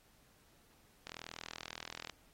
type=click train; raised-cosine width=0.2 ms; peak=-26 dBFS; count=43; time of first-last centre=1.07-2.097 s; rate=40.9 Hz; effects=pink hiss -68 dBFS RMS until 2.33 s + AAC 48 kbps